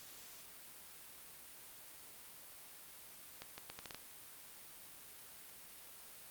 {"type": "accelerating click train", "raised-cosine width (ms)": 0.2, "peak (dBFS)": -28, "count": 7, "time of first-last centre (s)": [3.42, 3.946], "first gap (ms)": 160, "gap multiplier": 0.75, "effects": ["white hiss -55 dBFS RMS until 6.3 s", "Opus 48 kbps"]}